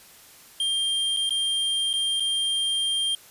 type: tone with dropouts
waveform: square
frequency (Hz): 3190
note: G7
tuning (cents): +30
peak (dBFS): -23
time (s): 0.6-3.15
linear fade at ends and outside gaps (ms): 2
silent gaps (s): 1.165-1.17 / 1.294-1.306 / 1.931-1.937 / 2.199-2.204
effects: white hiss -50 dBFS RMS until 3.3 s + resampled to 32000 Hz